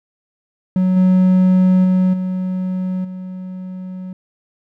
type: tone with level steps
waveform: triangle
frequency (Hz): 185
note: F#3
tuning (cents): 0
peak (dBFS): -10 / -7 / -9 / -16 / -24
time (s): 0.76-4.13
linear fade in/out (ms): 2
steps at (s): 0.96 / 1.84 / 2.13 / 3.04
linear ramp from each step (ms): 10
effects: none